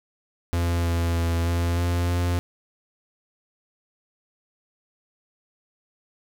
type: tone with pitch steps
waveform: 45% pulse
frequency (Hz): 85.7 / 84.8 / 84.3 / 85.6 / 86.9 / 87.6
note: F2 / E2 / E2 / F2 / F2 / F2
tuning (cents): -32 / +50 / +39 / -34 / -8 / +6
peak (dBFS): -21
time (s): 0.53-2.39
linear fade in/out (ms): 0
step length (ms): 310
effects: none